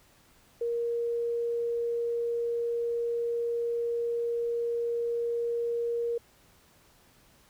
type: tone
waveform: sine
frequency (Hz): 469.9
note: A#4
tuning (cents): +14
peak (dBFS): -27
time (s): 0.61-6.18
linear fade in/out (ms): 5
effects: pink hiss -61 dBFS RMS until 7.49 s